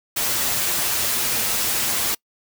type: noise with comb filter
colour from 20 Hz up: white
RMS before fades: -22 dBFS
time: 0.16-2.15 s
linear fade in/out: 10 ms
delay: 8.6 ms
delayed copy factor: +0.6
effects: noise-tail reverb RT60 0.1 s tail -26 dB re dry